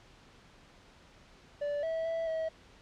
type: tone with pitch steps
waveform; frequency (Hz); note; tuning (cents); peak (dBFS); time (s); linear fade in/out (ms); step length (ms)
triangle; 581 / 650 / 658 / 643; D5 / E5 / E5 / E5; -19 / -24 / -3 / -43; -29; 1.61-2.49; 10; 220
effects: pink hiss -58 dBFS RMS until 2.81 s + low-pass 5000 Hz 12 dB/octave